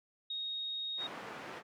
sine tone, 3741 Hz, A#7, 5 cents sharp, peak -36 dBFS, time 0.3-1.07 s, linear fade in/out 5 ms
white band-pass noise, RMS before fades -46 dBFS, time 0.97-1.63 s, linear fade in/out 50 ms, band 180 to 1500 Hz, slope 12 dB/octave
effects none

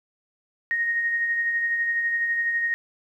sine tone with tremolo, 1864.7 Hz, A#6, in tune, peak -20 dBFS, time 0.71-2.74 s, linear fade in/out 0 ms, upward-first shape sine, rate 12 Hz, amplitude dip 35%, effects 10-bit

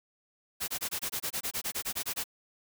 white noise bursts, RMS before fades -33 dBFS, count 16, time 0.6-2.241 s, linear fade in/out 20 ms, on 81 ms, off 23 ms, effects none

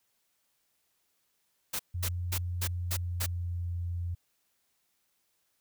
white noise bursts, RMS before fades -33 dBFS, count 6, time 1.73-3.264 s, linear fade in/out 10 ms, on 64 ms, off 230 ms
sine tone with pitch glide, 88.3 to 86.88 Hz, F2 to F2, +20 to -8 cents, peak -31 dBFS, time 1.94-4.15 s, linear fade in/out 10 ms, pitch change -28 cents, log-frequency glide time 2.72-3.76 s
effects white hiss -75 dBFS RMS until 5.6 s

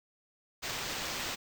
white noise with sample-and-hold, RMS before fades -37 dBFS, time 0.62-1.36 s, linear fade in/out 20 ms, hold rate 11025 Hz, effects none

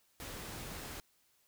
pink noise, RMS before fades -45 dBFS, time 0.2-1 s, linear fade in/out 0 ms, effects white hiss -72 dBFS RMS until 1.47 s

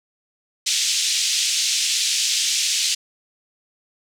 white band-pass noise, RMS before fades -21 dBFS, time 0.66-2.95 s, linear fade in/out 10 ms, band 2700 to 7100 Hz, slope 24 dB/octave, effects none

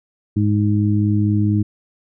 harmonic tone, 104.3 Hz, G#2, 8 cents sharp, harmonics 1 / 2 / 3, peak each -16 / -19 / -21 dBFS, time 0.36-1.63 s, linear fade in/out 10 ms, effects none

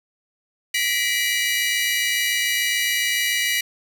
sawtooth tone cluster, 1918 / 2025 / 2327 / 2908 Hz, A#6 / B6 / D7 / F#7, +49 / +43 / -17 / -31 cents, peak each -22 dBFS, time 0.74-3.61 s, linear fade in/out 5 ms, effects none

